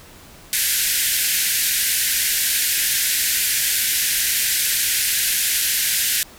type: band-pass noise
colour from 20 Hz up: white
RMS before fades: -20 dBFS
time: 0.53-6.23 s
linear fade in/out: 0 ms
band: 1500 to 15000 Hz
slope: 96 dB/octave
effects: pink hiss -44 dBFS RMS until 6.38 s